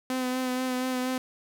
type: tone with vibrato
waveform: sawtooth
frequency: 255 Hz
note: C4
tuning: 44 cents flat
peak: -23 dBFS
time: 0.1-1.18 s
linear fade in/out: 2 ms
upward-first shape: sine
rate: 4.2 Hz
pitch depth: 22 cents each way
effects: none